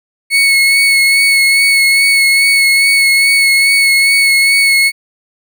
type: tone with vibrato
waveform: 35% pulse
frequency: 2200 Hz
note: C#7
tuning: 14 cents flat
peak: -5 dBFS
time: 0.3-4.92 s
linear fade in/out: 50 ms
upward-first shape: sine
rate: 2.4 Hz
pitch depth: 21 cents each way
effects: none